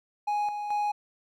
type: tone with tremolo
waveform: triangle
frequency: 830.6 Hz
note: G#5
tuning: in tune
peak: -23 dBFS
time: 0.27-0.92 s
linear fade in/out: 10 ms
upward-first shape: square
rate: 2.3 Hz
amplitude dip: 50%
effects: none